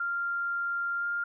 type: tone with pitch glide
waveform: sine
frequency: 1392 to 1402.5 Hz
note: F6 to F6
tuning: -6 to +7 cents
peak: -28 dBFS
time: 0-1.24 s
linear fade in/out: 5 ms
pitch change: +13 cents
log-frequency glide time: 0.98-1.05 s
effects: none